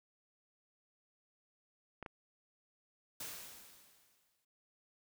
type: clicks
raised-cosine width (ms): 0.5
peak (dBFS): -30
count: 2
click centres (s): 2.027 / 2.062
type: noise with exponential decay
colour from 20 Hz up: white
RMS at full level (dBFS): -43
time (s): 3.2-4.45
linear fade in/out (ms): 5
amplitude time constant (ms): 270
effects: none